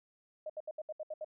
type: tone bursts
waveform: sine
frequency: 618 Hz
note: D#5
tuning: 12 cents flat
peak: -37 dBFS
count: 8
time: 0.46-1.246 s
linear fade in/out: 5 ms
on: 37 ms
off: 70 ms
effects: none